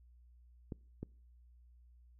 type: clicks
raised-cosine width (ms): 3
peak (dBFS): -28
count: 2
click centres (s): 0.722 / 1.03
effects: noise-tail reverb RT60 0.5 s tail -26 dB re dry + added 60 Hz sine -59 dBFS peak until 2.19 s